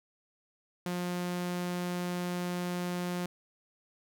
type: tone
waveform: sawtooth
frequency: 177.6 Hz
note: F3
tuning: 29 cents sharp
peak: -28 dBFS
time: 0.86-3.26 s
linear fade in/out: 2 ms
effects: none